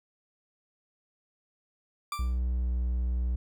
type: tone with exponential decay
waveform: 40% pulse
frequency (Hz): 1176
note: D6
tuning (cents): +2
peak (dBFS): -28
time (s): 2.12-2.39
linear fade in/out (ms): 2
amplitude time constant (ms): 57
type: tone with pitch glide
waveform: triangle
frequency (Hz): 61.74 to 61.17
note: B1 to B1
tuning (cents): 0 to -16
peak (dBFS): -24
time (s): 2.19-3.36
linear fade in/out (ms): 5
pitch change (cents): -16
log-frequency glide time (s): 2.59-2.67
effects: none